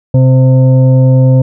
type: tone with frequency modulation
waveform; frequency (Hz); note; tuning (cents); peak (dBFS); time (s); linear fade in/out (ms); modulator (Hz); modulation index
sine; 130; C3; -11; -3; 0.14-1.42; 5; 390; 0.55
effects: none